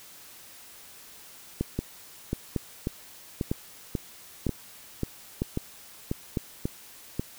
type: two click trains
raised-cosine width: 3 ms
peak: -14 / -13 dBFS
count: 11 / 6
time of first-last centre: 1.79-7.195 / 1.61-6.372 s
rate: 1.85 / 1.05 Hz
effects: white hiss -49 dBFS RMS until 7.38 s